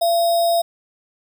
sine tone with sample-and-hold, 680 Hz, F5, 46 cents flat, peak -14 dBFS, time 0.01-0.62 s, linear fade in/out 10 ms, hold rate 4410 Hz, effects none

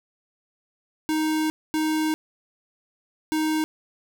square tone bursts at uneven times, 312 Hz, D#4, 5 cents sharp, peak -22 dBFS, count 3, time 1.09-1.5 / 1.74-2.14 / 3.32-3.64 s, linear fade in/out 0 ms, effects none

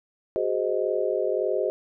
sine chord, Ab dominant seventh, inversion third, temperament just, 373.8 / 415.3 / 519.1 / 623 Hz, Gb4 / Ab4 / C5 / Eb5, +18 / 0 / -14 / +2 cents, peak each -28 dBFS, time 0.36-1.7 s, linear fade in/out 0 ms, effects none

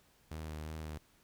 sawtooth tone with vibrato, 77.78 Hz, D#2, in tune, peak -37 dBFS, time 0.31-0.98 s, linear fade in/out 5 ms, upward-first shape sine, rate 2.8 Hz, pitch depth 24 cents each way, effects pink hiss -68 dBFS RMS until 1.23 s

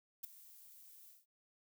violet noise with ADSR envelope, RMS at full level -40 dBFS, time 0.23-1.26 s, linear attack 14 ms, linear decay 6 ms, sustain -19 dB, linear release 180 ms, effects none

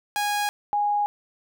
sawtooth / sine tone pair in turn, 825 / 825 Hz, G#5 / G#5, -12 / -12 cents, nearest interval unison, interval 0 cents, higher neither, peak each -19 / -20 dBFS, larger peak first, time 0.16-0.49 / 0.73-1.06 s, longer neither, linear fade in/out 0 ms, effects none

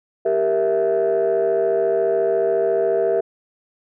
sine chord, E diminished, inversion first, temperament equal, 392 / 466.2 / 659.3 Hz, G4 / Bb4 / E5, 0 / 0 / 0 cents, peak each -19 dBFS, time 0.25-3.21 s, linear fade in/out 10 ms, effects tanh soft clip ceiling -11 dBFS

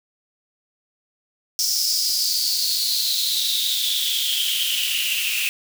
white noise with high-pass filter sweep, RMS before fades -22 dBFS, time 1.59-5.49 s, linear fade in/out 0 ms, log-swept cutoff 5400 to 2600 Hz, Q 8.6, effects none

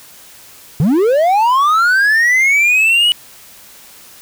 triangle linear sweep, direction up, 130 to 2960 Hz, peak -7 dBFS, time 0.8-3.12 s, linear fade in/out 0 ms, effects white hiss -40 dBFS RMS until 4.21 s

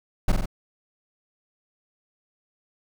brown noise with echo, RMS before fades -17 dBFS, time 0.28-0.32 s, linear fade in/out 5 ms, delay 46 ms, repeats 3, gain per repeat -3 dB, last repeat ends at 0.458 s, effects none

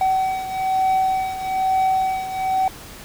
triangle beating tone pair, 758 / 759.1 Hz, F#5 / F#5, +42 / +44 cents, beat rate 1.1 Hz, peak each -17 / -22 dBFS, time 0.01-2.68 s, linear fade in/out 2 ms, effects pink hiss -39 dBFS RMS until 3.04 s

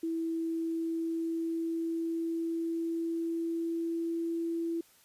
sine tone with pitch glide, 328.4 to 333.9 Hz, E4 to E4, -6 to +22 cents, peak -30 dBFS, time 0.03-4.81 s, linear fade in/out 5 ms, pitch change +28 cents, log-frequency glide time 0.41-4.32 s, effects white hiss -62 dBFS RMS until 5.04 s + resampled to 32000 Hz

